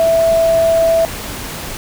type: tone in noise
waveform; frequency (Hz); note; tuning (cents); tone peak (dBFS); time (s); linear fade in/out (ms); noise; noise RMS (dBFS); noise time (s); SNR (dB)
sine; 659.3; E5; 0; -9; 0-1.05; 0; pink; -26; 0-1.77; +14
effects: none